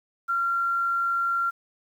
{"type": "tone", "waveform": "sine", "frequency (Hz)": 1376, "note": "F6", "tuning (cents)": -26, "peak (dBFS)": -22, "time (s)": [0.28, 1.51], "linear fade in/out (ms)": 20, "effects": ["9-bit"]}